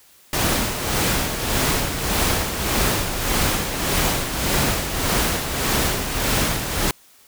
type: noise with tremolo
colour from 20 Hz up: pink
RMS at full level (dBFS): -19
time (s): 0.33-6.91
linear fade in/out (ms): 2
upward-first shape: sine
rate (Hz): 1.7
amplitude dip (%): 55
effects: white hiss -52 dBFS RMS until 7.27 s